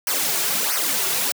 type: noise with flanger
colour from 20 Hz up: white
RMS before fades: -22 dBFS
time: 0.07-1.32 s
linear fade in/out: 2 ms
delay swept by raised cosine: 0.26 to 3.96 ms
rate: 1.5 Hz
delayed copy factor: -0.9
effects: high-pass 200 Hz 12 dB/octave